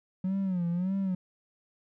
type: tone with vibrato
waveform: triangle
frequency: 182.8 Hz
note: F#3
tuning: 21 cents flat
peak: -24 dBFS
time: 0.24-1.15 s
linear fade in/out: 5 ms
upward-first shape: sine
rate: 1.7 Hz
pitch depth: 120 cents each way
effects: tanh soft clip ceiling -21 dBFS